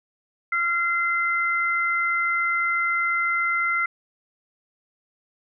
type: tone pair together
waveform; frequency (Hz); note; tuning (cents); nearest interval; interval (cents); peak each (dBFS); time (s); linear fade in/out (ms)
sine; 1377 / 2063; F6 / C7; -25 / -25; perfect fifth; 700; -23; 0.52-3.86; 5
effects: none